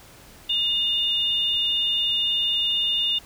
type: tone pair together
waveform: sine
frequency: 2853 / 3591 Hz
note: F7 / A7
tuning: +36 / +35 cents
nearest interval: major third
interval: 399 cents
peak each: -23 dBFS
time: 0.49-3.19 s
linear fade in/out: 10 ms
effects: pink hiss -48 dBFS RMS until 3.25 s